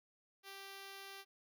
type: tone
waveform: 5% pulse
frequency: 392 Hz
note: G4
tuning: in tune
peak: -38 dBFS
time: 0.43-1.25 s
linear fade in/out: 50 ms
effects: none